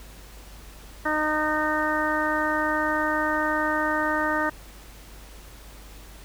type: harmonic tone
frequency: 306.7 Hz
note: D#4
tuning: 25 cents flat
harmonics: 1 / 2 / 3 / 4 / 5 / 6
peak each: -29 / -29 / -29 / -29 / -29 / -29 dBFS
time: 1.05-4.5 s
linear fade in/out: 10 ms
effects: added 50 Hz sine -44 dBFS peak until 6.24 s + pink hiss -48 dBFS RMS until 6.24 s